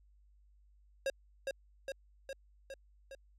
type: tone with echo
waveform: square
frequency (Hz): 542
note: C#5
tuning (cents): -39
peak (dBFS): -32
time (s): 1.06-1.1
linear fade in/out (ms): 2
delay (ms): 410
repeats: 5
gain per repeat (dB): -3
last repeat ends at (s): 3.15
effects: added 50 Hz sine -62 dBFS peak until 3.38 s + low-pass 9000 Hz 12 dB/octave